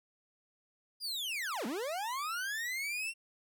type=linear two-way sweep; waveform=40% pulse; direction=down then up; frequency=4972 to 201.6 to 2753 Hz; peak=-34 dBFS; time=1-3.14 s; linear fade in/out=50 ms; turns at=1.66 s; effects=none